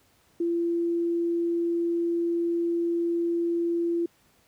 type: tone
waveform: sine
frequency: 340.2 Hz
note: F4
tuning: 45 cents flat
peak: -23 dBFS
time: 0.4-4.06 s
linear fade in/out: 5 ms
effects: pink hiss -63 dBFS RMS until 4.47 s + high-pass 60 Hz 12 dB/octave